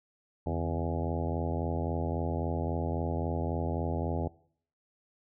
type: harmonic tone with a mistuned harmonic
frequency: 83.7 Hz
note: E2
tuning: 27 cents sharp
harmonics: 1 / 2 / 3 / 4 / 5 / 6 / 7 / 8 / 9 / 10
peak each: -33 / -36 / -38 / -39 / -40 / -41 / -41 / -42 / -43 / -43 dBFS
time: 0.46-4.28 s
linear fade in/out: 5 ms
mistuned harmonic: 2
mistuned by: -130 cents
effects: noise-tail reverb RT60 0.6 s tail -22 dB re dry